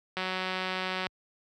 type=click train; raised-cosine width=0.3 ms; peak=-16 dBFS; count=168; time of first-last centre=0.17-1.068 s; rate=186 Hz; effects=high-pass 60 Hz 12 dB/octave